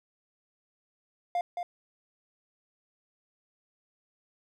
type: tone with echo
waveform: triangle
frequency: 703 Hz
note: F5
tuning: 11 cents sharp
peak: -24 dBFS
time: 1.35-1.41 s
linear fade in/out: 2 ms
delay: 220 ms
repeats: 1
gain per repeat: -5 dB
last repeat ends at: 1.63 s
effects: none